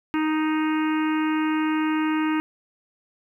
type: harmonic tone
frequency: 311.1 Hz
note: D#4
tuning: in tune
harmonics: 1 / 3 / 4 / 5 / 6 / 7 / 8 / 9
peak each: -21 / -31 / -33 / -35 / -37 / -38 / -39 / -40 dBFS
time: 0.14-2.4 s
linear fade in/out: 0 ms
effects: 10-bit